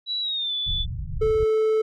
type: tone with pitch glide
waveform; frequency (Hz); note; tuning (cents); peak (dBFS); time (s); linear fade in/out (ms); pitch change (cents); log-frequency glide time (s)
sine; 3921 to 3473; B7 to A7; -13 to -23; -24; 0.06-0.86; 50; -210; 0.21-0.54
type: low-pass noise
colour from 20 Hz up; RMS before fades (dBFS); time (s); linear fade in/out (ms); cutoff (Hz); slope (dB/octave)
pink; -29; 0.66-1.45; 20; 150; 48
type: tone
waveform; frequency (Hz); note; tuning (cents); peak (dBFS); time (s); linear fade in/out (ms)
triangle; 437.1; A4; -11; -16; 1.21-1.82; 10
effects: none